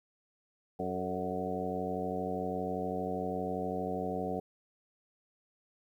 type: harmonic tone with a mistuned harmonic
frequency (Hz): 92.5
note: F#2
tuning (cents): 0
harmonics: 1 / 2 / 3 / 4 / 5 / 6 / 7 / 8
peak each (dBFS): -46 / -39 / -41 / -43 / -38 / -42 / -42 / -39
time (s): 0.79-4.4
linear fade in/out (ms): 5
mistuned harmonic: 5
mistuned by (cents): -52
effects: 11-bit